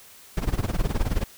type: noise with tremolo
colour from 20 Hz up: brown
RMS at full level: -21 dBFS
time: 0.37-1.24 s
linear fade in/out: 2 ms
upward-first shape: sine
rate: 19 Hz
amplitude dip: 90%
effects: white hiss -49 dBFS RMS until 1.37 s